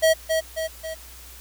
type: tone with echo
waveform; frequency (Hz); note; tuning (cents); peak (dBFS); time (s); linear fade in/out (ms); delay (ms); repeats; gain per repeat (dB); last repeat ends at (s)
square; 642; E5; -46; -15; 0.02-0.14; 20; 270; 3; -5; 0.95
effects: added 60 Hz sine -45 dBFS peak until 1.4 s + white hiss -45 dBFS RMS until 1.4 s